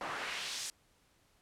pink noise with band-pass filter sweep, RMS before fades -40 dBFS, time 0.01-0.7 s, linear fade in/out 0 ms, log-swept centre 900 to 7400 Hz, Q 1.2, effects pink hiss -70 dBFS RMS until 1.41 s + low-pass 12000 Hz 12 dB/octave

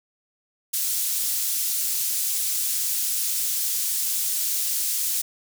pink high-pass noise, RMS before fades -25 dBFS, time 0.73-5.22 s, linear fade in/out 10 ms, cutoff 7200 Hz, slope 12 dB/octave, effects none

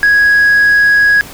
sine tone with tanh clipping, 1661.2 Hz, G#6, in tune, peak -6 dBFS, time 0.03-1.21 s, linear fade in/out 0 ms, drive 1 dB, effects pink hiss -31 dBFS RMS until 1.33 s

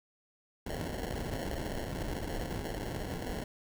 pink noise with sample-and-hold, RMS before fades -37 dBFS, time 0.66-3.44 s, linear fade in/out 5 ms, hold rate 1225 Hz, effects none

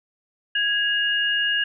sine tone pair together, 1655.5 / 2850 Hz, G#6 / F7, -6 / +34 cents, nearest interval major sixth, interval 940 cents, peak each -22 dBFS, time 0.55-1.64 s, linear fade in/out 5 ms, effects none

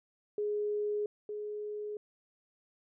sine tone pair in turn, 417 / 419.3 Hz, G#4 / G#4, +7 / +17 cents, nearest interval unison, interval 10 cents, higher second, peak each -30 / -36 dBFS, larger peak first, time 0.38-1.06 / 1.29-1.97 s, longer neither, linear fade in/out 2 ms, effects none

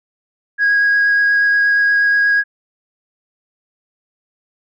sine tone with vibrato, 1647 Hz, G#6, 15 cents flat, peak -9 dBFS, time 0.58-2.44 s, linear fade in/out 50 ms, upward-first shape sine, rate 8.4 Hz, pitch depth 8 cents each way, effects tanh soft clip ceiling -8 dBFS

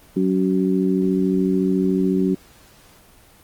harmonic tone, 93.9 Hz, F#2, 26 cents sharp, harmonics 2 / 3 / 4, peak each -19 / -21 / -22 dBFS, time 0.16-2.35 s, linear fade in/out 10 ms, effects pink hiss -50 dBFS RMS until 3.43 s + Opus 24 kbps

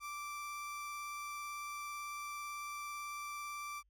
30% pulse tone with vibrato, 1172 Hz, D6, 4 cents flat, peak -39 dBFS, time 0-3.83 s, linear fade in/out 50 ms, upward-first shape triangle, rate 18 Hz, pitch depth 10 cents each way, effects added 50 Hz sine -70 dBFS peak until 3.89 s

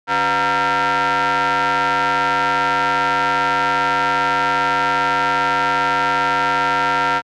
sawtooth ring-modulated tone, 217.5 Hz, A3, 20 cents flat, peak -8 dBFS, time 0.07-7.22 s, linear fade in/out 50 ms, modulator 1150 Hz, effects high-pass 100 Hz 12 dB/octave + low-pass 4000 Hz 12 dB/octave

